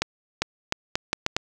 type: accelerating click train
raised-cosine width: 0.2 ms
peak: -5 dBFS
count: 7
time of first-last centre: 0.02-1.366 s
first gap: 400 ms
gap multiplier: 0.76
effects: none